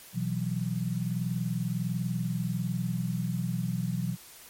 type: chord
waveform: sine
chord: B suspended fourth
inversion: none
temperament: equal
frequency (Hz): 123.47 / 164.81 / 185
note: B2 / E3 / F#3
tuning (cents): 0 / 0 / 0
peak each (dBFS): -32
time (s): 0.13-4.17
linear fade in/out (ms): 50
effects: white hiss -50 dBFS RMS until 4.49 s + MP3 64 kbps